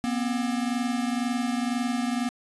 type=tone pair together; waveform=square; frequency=239.6 / 261.6 Hz; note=A#3 / C4; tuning=+48 / 0 cents; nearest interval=major second; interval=152 cents; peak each=-27 / -31 dBFS; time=0.04-2.29 s; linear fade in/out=0 ms; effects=resampled to 24000 Hz + 9-bit